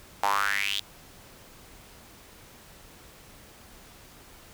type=tone with high-pass filter sweep; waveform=sawtooth; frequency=100.3 Hz; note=G2; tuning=40 cents sharp; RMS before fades=-27 dBFS; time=0.23-0.8 s; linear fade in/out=5 ms; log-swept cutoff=810 to 3600 Hz; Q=5.6; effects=pink hiss -51 dBFS RMS until 4.53 s